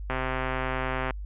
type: click train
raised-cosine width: 0.5 ms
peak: -14 dBFS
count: 132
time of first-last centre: 0.1-1.108 s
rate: 130 Hz
effects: added 50 Hz sine -33 dBFS peak until 1.25 s + resampled to 8000 Hz